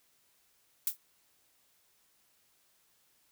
violet noise with exponential decay, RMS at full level -25 dBFS, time 0.87-0.97 s, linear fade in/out 2 ms, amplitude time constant 21 ms, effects white hiss -70 dBFS RMS until 3.31 s

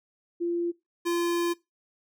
sine / square tone pair in turn, 344.1 / 344.1 Hz, F4 / F4, -26 / -26 cents, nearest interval unison, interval 0 cents, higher neither, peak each -25 dBFS, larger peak neither, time 0.4-0.72 / 1.05-1.54 s, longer second, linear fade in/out 20 ms, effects noise-tail reverb RT60 0.2 s tail -20 dB re dry

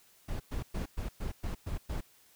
brown noise bursts, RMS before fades -35 dBFS, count 8, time 0.28-2.01 s, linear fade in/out 10 ms, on 120 ms, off 110 ms, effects white hiss -63 dBFS RMS until 2.35 s

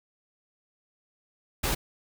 pink noise, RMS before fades -27 dBFS, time 1.63-1.75 s, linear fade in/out 10 ms, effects none

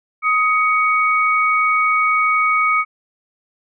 sine tone pair together, 1255.5 / 2237 Hz, D#6 / C#7, +15 / +15 cents, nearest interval minor seventh, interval 1000 cents, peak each -15 / -17 dBFS, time 0.22-2.85 s, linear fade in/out 50 ms, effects none

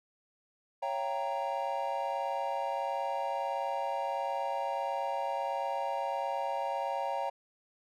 triangle chord, G half-diminished seventh, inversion second, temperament equal with one note detuned, 554.4 / 682.5 / 784 / 932.3 Hz, Db5 / F5 / G5 / Bb5, 0 / -40 / 0 / 0 cents, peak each -35 / -37 / -34 / -34 dBFS, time 0.82-7.3 s, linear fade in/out 10 ms, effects none

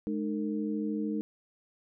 sine tone cluster, 211.6 / 304.8 / 456.2 Hz, G#3 / D#4 / A#4, +33 / -36 / -37 cents, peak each -32 / -33 / -39 dBFS, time 0.07-1.21 s, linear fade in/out 0 ms, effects none

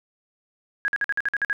sine tone bursts, 1648 Hz, G#6, 14 cents flat, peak -20 dBFS, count 9, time 0.85-1.529 s, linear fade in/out 0 ms, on 31 ms, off 50 ms, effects none

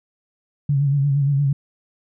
sine tone with vibrato, 140.7 Hz, C#3, 26 cents sharp, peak -15 dBFS, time 0.69-1.53 s, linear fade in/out 5 ms, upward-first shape sine, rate 8.6 Hz, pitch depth 56 cents each way, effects none

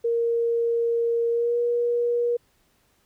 sine tone with pitch glide, 466.2 to 477.4 Hz, A#4 to A#4, 0 to +41 cents, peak -20 dBFS, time 0.04-2.37 s, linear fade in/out 10 ms, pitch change +41 cents, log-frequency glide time 1.3-1.58 s, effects pink hiss -65 dBFS RMS until 3.05 s

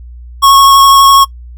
square tone with vibrato, 1099 Hz, C#6, 15 cents flat, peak -3 dBFS, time 0.42-1.25 s, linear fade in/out 20 ms, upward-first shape triangle, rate 12 Hz, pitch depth 16 cents each way, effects noise-tail reverb RT60 0.1 s tail -20 dB re dry + added 60 Hz sine -27 dBFS peak until 1.57 s

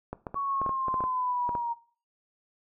clicks, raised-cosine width 1 ms, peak -20 dBFS, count 12, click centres 0.13 / 0.268 / 0.344 / 0.616 / 0.663 / 0.693 / 0.883 / 0.942 / 1.006 / 1.039 / 1.492 / 1.552 s
sine linear sweep, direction down, 1122 to 933 Hz, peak -27 dBFS, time 0.35-1.74 s, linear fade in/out 20 ms
effects noise-tail reverb RT60 0.4 s tail -17 dB re dry

